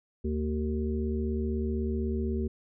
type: harmonic tone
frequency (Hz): 76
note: D#2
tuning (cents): -40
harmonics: 1 / 3 / 5 / 6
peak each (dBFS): -30 / -32 / -34 / -43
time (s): 0.24-2.48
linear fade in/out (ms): 10
effects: none

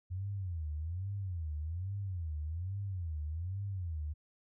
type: tone with vibrato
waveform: sine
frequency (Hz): 87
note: F2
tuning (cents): -6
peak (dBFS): -35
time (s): 0.1-4.14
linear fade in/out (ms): 20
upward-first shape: sine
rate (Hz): 1.2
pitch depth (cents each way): 250
effects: none

